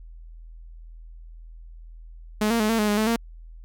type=tone with pitch steps; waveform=sawtooth; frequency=212.5 / 231.7 / 213.7 / 227.1 / 210.9 / 207.1 / 217.1 / 231 Hz; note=G#3 / A#3 / G#3 / A#3 / G#3 / G#3 / A3 / A#3; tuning=+40 / -10 / +50 / -45 / +27 / -5 / -23 / -16 cents; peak=-16 dBFS; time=2.41-3.162 s; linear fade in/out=5 ms; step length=94 ms; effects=added 41 Hz sine -40 dBFS peak until 3.64 s